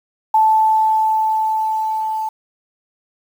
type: tone with level ramp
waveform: sine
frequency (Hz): 875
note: A5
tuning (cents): -10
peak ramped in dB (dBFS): -9 to -19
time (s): 0.34-2.29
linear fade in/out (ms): 5
effects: 7-bit